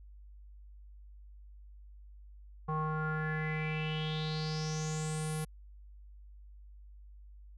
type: tone with low-pass filter sweep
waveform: square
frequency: 155.56 Hz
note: D#3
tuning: in tune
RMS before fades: -35 dBFS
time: 2.68-5.45 s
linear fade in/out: 10 ms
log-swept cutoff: 1000 to 11000 Hz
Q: 6.8
effects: added 50 Hz sine -50 dBFS peak until 7.57 s